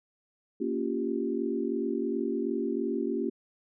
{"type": "chord", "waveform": "sine", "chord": "G half-diminished seventh", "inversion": "first", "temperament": "equal with one note detuned", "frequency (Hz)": [233.1, 279.6, 349.2, 392], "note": ["Bb3", "Db4", "F4", "G4"], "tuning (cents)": [0, 15, 0, 0], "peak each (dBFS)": -33, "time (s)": [0.6, 3.3], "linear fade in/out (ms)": 10, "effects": []}